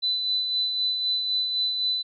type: tone with tremolo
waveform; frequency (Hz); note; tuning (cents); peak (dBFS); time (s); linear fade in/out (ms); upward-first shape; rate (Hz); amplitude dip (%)
sine; 4001; B7; +22; -21; 0.02-2.03; 20; sine; 3.9; 40
effects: none